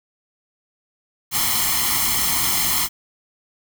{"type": "noise with comb filter", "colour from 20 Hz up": "white", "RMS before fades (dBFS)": -20, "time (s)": [1.31, 2.89], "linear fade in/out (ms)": 50, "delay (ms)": 0.95, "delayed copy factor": 0.8, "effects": []}